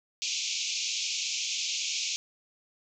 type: band-pass noise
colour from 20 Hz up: white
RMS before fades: -32 dBFS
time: 0.22-2.16 s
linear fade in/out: 0 ms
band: 2300 to 7000 Hz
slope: 96 dB/octave
effects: none

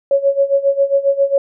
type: tone with tremolo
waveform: sine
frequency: 554.4 Hz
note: C#5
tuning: in tune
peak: -8 dBFS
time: 0.11-1.38 s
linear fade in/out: 2 ms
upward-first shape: sine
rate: 7.4 Hz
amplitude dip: 85%
effects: none

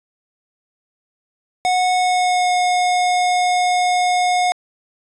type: tone with pitch glide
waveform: square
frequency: 732 to 722.8 Hz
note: F#5 to F#5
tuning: -19 to -41 cents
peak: -15 dBFS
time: 1.65-4.52 s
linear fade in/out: 0 ms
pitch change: -22 cents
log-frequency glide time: 1.92-2.53 s
effects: resampled to 22050 Hz

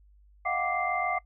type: tone cluster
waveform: sine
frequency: 632 / 713 / 760 / 1173 / 2087 Hz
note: D#5 / F5 / F#5 / D6 / C7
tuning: +27 / +36 / +46 / -2 / -5 cents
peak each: -40 / -31 / -33 / -32 / -32 dBFS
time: 0.45-1.19 s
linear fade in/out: 10 ms
effects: noise-tail reverb RT60 0.1 s tail -21 dB re dry + added 50 Hz sine -55 dBFS peak until 1.25 s

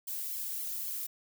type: noise with flanger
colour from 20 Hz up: violet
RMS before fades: -37 dBFS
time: 0.07-1.07 s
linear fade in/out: 10 ms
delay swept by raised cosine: 0.92 to 2.42 ms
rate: 3.7 Hz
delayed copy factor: +0.85
effects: none

